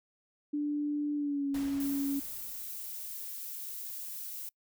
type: tone with pitch glide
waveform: sine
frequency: 293.8 to 278.3 Hz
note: D4 to C#4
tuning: +1 to +7 cents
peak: -29 dBFS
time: 0.53-2.2 s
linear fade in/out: 10 ms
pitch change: -94 cents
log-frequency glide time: 1.15-1.5 s
type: noise with exponential decay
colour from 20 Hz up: pink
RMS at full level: -44 dBFS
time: 1.54-3.61 s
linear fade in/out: 5 ms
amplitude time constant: 450 ms
type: noise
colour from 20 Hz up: violet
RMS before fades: -41 dBFS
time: 1.8-4.49 s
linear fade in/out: 2 ms
effects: noise-tail reverb RT60 0.1 s tail -26 dB re dry